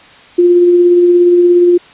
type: tone with tremolo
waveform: sine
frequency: 351.6 Hz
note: F4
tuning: 12 cents sharp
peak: -3 dBFS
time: 0.38-1.78 s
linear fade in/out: 10 ms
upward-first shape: sine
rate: 17 Hz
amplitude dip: 25%
effects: white hiss -39 dBFS RMS until 1.93 s + resampled to 8000 Hz